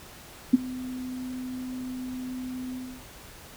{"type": "tone with ADSR envelope", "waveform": "sine", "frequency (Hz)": 254.5, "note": "C4", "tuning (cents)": -48, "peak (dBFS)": -10, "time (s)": [0.53, 3.05], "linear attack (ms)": 11, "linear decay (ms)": 21, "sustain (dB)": -22, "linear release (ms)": 300, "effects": ["pink hiss -47 dBFS RMS until 3.56 s"]}